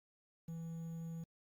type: tone with quantisation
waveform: triangle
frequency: 164.81 Hz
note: E3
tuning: in tune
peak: -40 dBFS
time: 0.48-1.24 s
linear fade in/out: 5 ms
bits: 11
effects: Opus 48 kbps